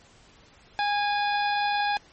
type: harmonic tone with a mistuned harmonic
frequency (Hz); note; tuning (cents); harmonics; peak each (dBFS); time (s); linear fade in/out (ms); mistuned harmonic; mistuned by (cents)
822; G#5; -18; 1 / 2 / 3 / 4 / 5 / 6; -24 / -30 / -34 / -36 / -38 / -40; 0.79-1.97; 0; 4; +81
effects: pink hiss -55 dBFS RMS until 2.12 s + MP3 32 kbps